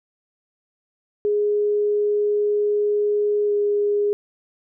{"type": "tone with pitch glide", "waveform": "sine", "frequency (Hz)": [415.3, 411.5], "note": ["G#4", "G#4"], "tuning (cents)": [0, -16], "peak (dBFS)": -17, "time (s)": [1.25, 4.13], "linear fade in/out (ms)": 0, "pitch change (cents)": -16, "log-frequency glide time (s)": [3.46, 3.52], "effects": []}